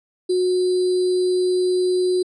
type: tone with sample-and-hold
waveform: sine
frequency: 364.9 Hz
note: F#4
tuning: 24 cents flat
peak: -16 dBFS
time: 0.29-2.23 s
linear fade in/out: 10 ms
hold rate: 4410 Hz
effects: resampled to 22050 Hz